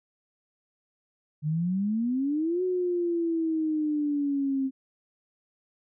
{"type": "exponential two-way sweep", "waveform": "sine", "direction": "up then down", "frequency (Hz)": [146.83, 370, 264.2], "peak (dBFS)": -24, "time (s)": [1.42, 4.71], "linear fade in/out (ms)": 50, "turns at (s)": 2.63, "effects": []}